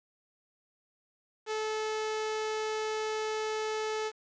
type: tone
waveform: sawtooth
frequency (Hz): 433.8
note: A4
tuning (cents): -25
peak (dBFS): -27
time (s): 1.46-4.12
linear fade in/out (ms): 50
effects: resampled to 16000 Hz + 9-bit